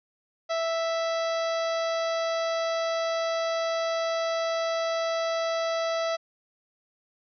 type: harmonic tone with a mistuned harmonic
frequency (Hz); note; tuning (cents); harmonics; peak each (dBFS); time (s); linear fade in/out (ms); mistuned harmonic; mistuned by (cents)
659.3; E5; 0; 1 / 2 / 3 / 4 / 5 / 6 / 7 / 8 / 9; -26 / -33 / -38 / -44 / -42 / -42 / -43 / -47 / -46; 0.49-6.17; 20; 7; +31
effects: none